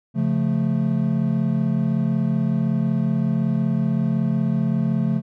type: chord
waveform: triangle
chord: Db augmented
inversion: none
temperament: equal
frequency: 138.59 / 174.61 / 220 Hz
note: Db3 / F3 / A3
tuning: 0 / 0 / 0 cents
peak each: -21 / -21 / -20 dBFS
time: 0.14-5.22 s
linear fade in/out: 50 ms
effects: none